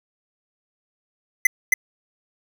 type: tone with echo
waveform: square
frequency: 2033 Hz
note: B6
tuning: 50 cents sharp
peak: -11 dBFS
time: 1.45-1.47 s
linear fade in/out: 5 ms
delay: 270 ms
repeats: 1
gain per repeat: -2 dB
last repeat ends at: 1.74 s
effects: none